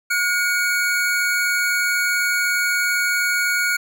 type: tone pair together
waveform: square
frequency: 1445.7 / 2244 Hz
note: F#6 / C#7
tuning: -41 / +21 cents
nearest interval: minor sixth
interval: 762 cents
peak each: -20 / -23 dBFS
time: 0.1-3.77 s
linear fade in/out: 10 ms
effects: none